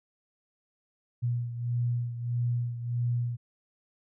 sine beating tone pair, 120 / 121.6 Hz, B2 / B2, -49 / -26 cents, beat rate 1.6 Hz, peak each -28 / -34 dBFS, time 1.22-3.37 s, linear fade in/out 20 ms, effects none

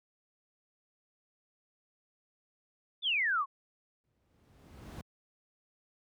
sine exponential sweep, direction down, 3612 to 1046.5 Hz, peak -27 dBFS, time 3.02-3.46 s, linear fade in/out 50 ms
brown noise with exponential growth, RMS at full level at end -37 dBFS, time 4.04-5.01 s, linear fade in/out 0 ms, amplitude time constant 210 ms
effects high-pass 80 Hz 12 dB/octave

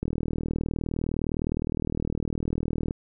click train, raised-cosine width 3 ms, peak -15 dBFS, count 115, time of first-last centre 0.03-2.909 s, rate 39.6 Hz, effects none

